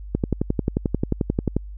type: click train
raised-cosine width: 3 ms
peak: -7 dBFS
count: 17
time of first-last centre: 0.15-1.566 s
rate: 11.3 Hz
effects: added 50 Hz sine -33 dBFS peak until 1.77 s